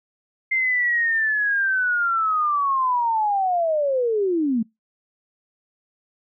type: linear sweep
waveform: sine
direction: down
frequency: 2099 to 213.7 Hz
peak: -18 dBFS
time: 0.51-4.63 s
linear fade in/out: 10 ms
effects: noise-tail reverb RT60 0.2 s tail -26 dB re dry